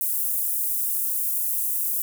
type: high-pass noise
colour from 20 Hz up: pink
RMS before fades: -25 dBFS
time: 0.01-2.02 s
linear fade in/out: 0 ms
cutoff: 11000 Hz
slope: 24 dB/octave
effects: none